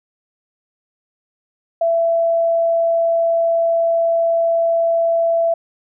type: tone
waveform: sine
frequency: 668 Hz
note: E5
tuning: 23 cents sharp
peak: -13 dBFS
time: 1.81-5.54 s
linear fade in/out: 5 ms
effects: none